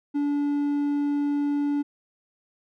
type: tone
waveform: triangle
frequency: 288.4 Hz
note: D4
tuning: 31 cents flat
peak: -20 dBFS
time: 0.14-1.83 s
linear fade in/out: 20 ms
effects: none